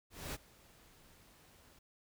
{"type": "noise with ADSR envelope", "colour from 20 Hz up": "pink", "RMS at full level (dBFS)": -41, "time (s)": [0.1, 1.79], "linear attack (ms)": 240, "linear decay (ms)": 29, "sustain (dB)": -22, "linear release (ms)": 5, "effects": []}